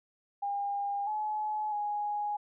sine tone with pitch steps, 806 / 852 / 830 Hz, G5 / G#5 / G#5, +48 / +44 / -1 cents, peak -30 dBFS, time 0.42-2.37 s, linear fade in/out 10 ms, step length 650 ms, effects none

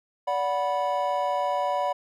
triangle tone cluster, 578 / 737 / 983 Hz, D5 / F#5 / B5, -28 / -7 / -8 cents, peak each -26 dBFS, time 0.27-1.93 s, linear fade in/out 10 ms, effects none

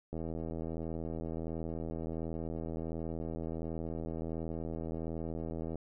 click train, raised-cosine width 2 ms, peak -26 dBFS, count 459, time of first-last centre 0.13-5.757 s, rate 81.4 Hz, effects none

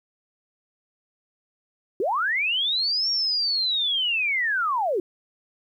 sine linear two-way sweep, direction up then down, 333 to 5590 to 333 Hz, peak -21 dBFS, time 2-5 s, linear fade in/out 2 ms, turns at 3.1 s, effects 10-bit

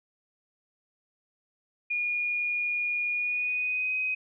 sine tone with pitch glide, 2437 to 2517 Hz, D#7 to D#7, -37 to +19 cents, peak -26 dBFS, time 1.9-4.15 s, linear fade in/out 10 ms, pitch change +56 cents, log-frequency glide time 3.11-3.95 s, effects none

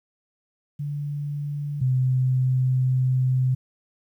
sine tone pair in turn, 145.2 / 128.91 Hz, D3 / C3, -19 / -25 cents, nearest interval major second, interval 206 cents, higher first, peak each -26 / -18 dBFS, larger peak second, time 0.79-1.81 / 1.81-3.55 s, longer second, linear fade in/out 10 ms, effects 10-bit

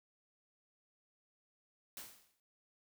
white noise with exponential decay, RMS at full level -45 dBFS, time 1.97-2.4 s, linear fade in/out 1 ms, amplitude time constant 93 ms, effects none

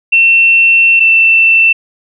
sine tone pair in turn, 2700 / 2677 Hz, E7 / E7, +41 / +26 cents, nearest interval unison, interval 15 cents, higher first, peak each -4 dBFS, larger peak neither, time 0.12-1 / 1-1.73 s, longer first, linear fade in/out 10 ms, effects none

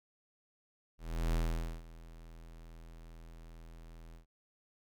square tone with ADSR envelope, 41.18 Hz, E1, 1 cent flat, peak -29 dBFS, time 0.98-4.26 s, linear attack 350 ms, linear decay 490 ms, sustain -21 dB, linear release 110 ms, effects none

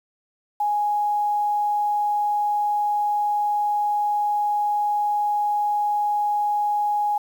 sine tone with quantisation, 830.6 Hz, G#5, in tune, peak -19 dBFS, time 0.6-7.18 s, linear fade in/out 5 ms, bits 8, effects none

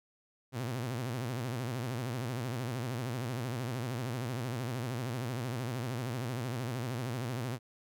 sawtooth tone with vibrato, 122.5 Hz, B2, 14 cents flat, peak -30 dBFS, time 0.52-7.59 s, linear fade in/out 50 ms, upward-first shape sine, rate 13 Hz, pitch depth 150 cents each way, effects none

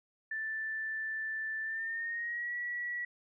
sine tone with pitch glide, 1764 to 1934.8 Hz, A6 to B6, +4 to -36 cents, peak -34 dBFS, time 0.31-3.05 s, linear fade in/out 5 ms, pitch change +160 cents, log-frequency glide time 1.62-2.55 s, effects none

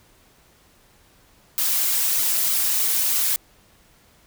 blue noise with flanger, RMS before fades -21 dBFS, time 1.58-3.36 s, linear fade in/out 0 ms, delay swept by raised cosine 1.1 to 5.7 ms, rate 3.2 Hz, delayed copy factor -0.9, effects pink hiss -56 dBFS RMS until 4.26 s

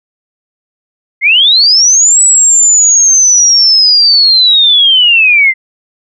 sine linear two-way sweep, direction up then down, 2041 to 7902 to 2041 Hz, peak -3 dBFS, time 1.21-5.54 s, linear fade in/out 50 ms, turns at 2.22 s, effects none

